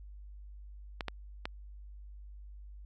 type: clicks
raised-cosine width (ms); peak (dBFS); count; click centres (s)
0.3; -19; 3; 1.008 / 1.083 / 1.455
effects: added 50 Hz sine -46 dBFS peak until 2.85 s